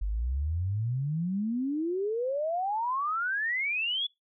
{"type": "exponential sweep", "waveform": "sine", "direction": "up", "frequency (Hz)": [47.12, 3465], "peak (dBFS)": -27, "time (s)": [0.01, 4.07], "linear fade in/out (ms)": 10, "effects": ["noise-tail reverb RT60 0.2 s tail -25 dB re dry"]}